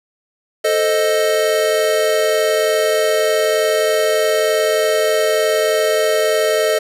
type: chord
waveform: square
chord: A diminished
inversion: none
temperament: equal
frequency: 440 / 523.3 / 622.3 Hz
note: A4 / C5 / Eb5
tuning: 0 / 0 / 0 cents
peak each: -18 / -23 / -17 dBFS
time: 0.64-6.79 s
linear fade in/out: 10 ms
effects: resampled to 32000 Hz + 7-bit